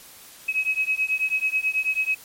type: beating tone pair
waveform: sine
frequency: 2548 / 2557.2 Hz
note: D#7 / D#7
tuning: +41 / +47 cents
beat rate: 9.2 Hz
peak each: -24 dBFS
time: 0.48-2.15 s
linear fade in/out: 10 ms
effects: white hiss -46 dBFS RMS until 2.24 s + MP3 64 kbps